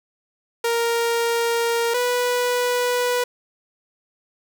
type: tone pair in turn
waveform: sawtooth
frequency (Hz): 466.2 / 491.4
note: A#4 / B4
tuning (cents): 0 / -9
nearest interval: minor second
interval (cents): 91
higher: second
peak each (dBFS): -15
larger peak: neither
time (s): 0.64-1.94 / 1.94-3.24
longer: neither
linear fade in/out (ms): 5
effects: none